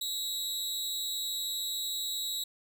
sawtooth tone with amplitude modulation, 3869 Hz, B7, 36 cents flat, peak -26 dBFS, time 0.01-2.44 s, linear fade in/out 5 ms, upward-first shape sine, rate 280 Hz, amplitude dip 70%, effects none

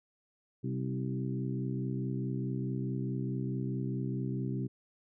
harmonic tone with a mistuned harmonic, 64.7 Hz, C2, 19 cents flat, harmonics 2 / 3 / 4 / 5 / 6, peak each -34 / -38 / -40 / -42 / -44 dBFS, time 0.63-4.68 s, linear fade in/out 20 ms, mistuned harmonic 4, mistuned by +31 cents, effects none

